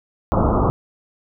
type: low-pass noise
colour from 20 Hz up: pink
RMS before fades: -17 dBFS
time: 0.32-0.7 s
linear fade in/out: 0 ms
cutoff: 1300 Hz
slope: 96 dB/octave
effects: none